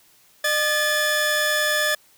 sawtooth tone pair together, 605.7 / 1727 Hz, D#5 / A6, -47 / -33 cents, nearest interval octave + tritone, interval 1814 cents, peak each -20 / -17 dBFS, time 0.44-1.95 s, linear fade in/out 5 ms, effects white hiss -56 dBFS RMS until 2.17 s

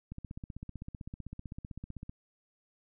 click train, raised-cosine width 5 ms, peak -29 dBFS, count 32, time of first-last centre 0.12-2.095 s, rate 15.7 Hz, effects none

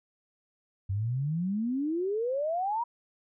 sine exponential sweep, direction up, 93.4 to 971 Hz, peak -27 dBFS, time 0.89-2.84 s, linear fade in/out 10 ms, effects none

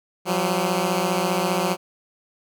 10% pulse beating tone pair, 174.61 / 189.61 Hz, F3 / F#3, 0 / +43 cents, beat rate 15 Hz, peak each -15 dBFS, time 0.25-1.77 s, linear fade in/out 50 ms, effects none

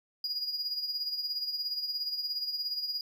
triangle tone with tremolo, 4879 Hz, D#8, 35 cents flat, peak -28 dBFS, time 0.24-3.01 s, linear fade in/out 2 ms, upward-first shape sine, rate 17 Hz, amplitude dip 60%, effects none

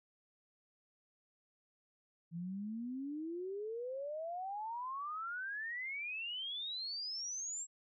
sine exponential sweep, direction up, 163.7 to 7670 Hz, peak -39 dBFS, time 2.31-7.67 s, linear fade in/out 50 ms, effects none

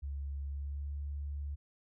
sine tone with pitch glide, 70.1 to 71.74 Hz, C#2 to D2, +20 to -40 cents, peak -36 dBFS, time 0.02-1.56 s, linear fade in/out 20 ms, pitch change +40 cents, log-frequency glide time 0.48-0.93 s, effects none

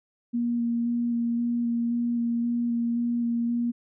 sine tone with vibrato, 236.2 Hz, A#3, 23 cents sharp, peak -23 dBFS, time 0.33-3.72 s, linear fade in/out 20 ms, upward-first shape square, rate 1.9 Hz, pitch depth 11 cents each way, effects none

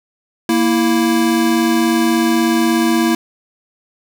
square tone pair together, 233.1 / 329.6 Hz, A#3 / E4, 0 / 0 cents, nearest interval tritone, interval 600 cents, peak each -16 / -15 dBFS, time 0.49-3.15 s, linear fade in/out 2 ms, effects none

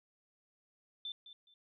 sine tone with echo, 3543 Hz, A7, 11 cents sharp, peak -39 dBFS, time 1.05-1.12 s, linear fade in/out 2 ms, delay 210 ms, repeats 2, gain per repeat -12 dB, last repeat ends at 1.54 s, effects none

